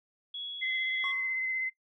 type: tone with tremolo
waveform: sine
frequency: 3355 Hz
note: G#7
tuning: 17 cents sharp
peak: -35 dBFS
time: 0.34-1.12 s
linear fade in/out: 5 ms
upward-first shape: triangle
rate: 3 Hz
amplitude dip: 25%
type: tone with vibrato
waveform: sine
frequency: 2055 Hz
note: C7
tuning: 32 cents flat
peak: -29 dBFS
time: 0.61-1.7 s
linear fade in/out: 20 ms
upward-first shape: triangle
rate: 16 Hz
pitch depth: 20 cents each way
type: tone with exponential decay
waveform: triangle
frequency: 1100 Hz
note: C#6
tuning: 14 cents flat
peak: -33 dBFS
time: 1.04-1.47 s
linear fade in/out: 0 ms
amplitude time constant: 92 ms
effects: noise-tail reverb RT60 0.1 s tail -19 dB re dry